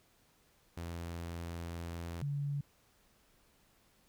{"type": "tone pair in turn", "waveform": ["sawtooth", "sine"], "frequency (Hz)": [84.8, 142.62], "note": ["E2", "C#3"], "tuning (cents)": [50, 50], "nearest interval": "major sixth", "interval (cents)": 900, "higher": "second", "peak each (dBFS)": [-36, -33], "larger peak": "second", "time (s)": [[0.77, 2.22], [2.22, 2.61]], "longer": "first", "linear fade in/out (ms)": 5, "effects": ["pink hiss -69 dBFS RMS until 4.08 s"]}